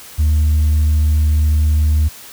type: tone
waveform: sine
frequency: 76.2 Hz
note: D#2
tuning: 36 cents flat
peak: -8 dBFS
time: 0.18-2.09 s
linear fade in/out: 20 ms
effects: tanh soft clip ceiling -9 dBFS + white hiss -37 dBFS RMS until 2.32 s